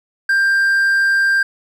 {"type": "tone", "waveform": "triangle", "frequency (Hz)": 1587, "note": "G6", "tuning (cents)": 21, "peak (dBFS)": -10, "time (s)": [0.29, 1.43], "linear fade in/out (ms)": 5, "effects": []}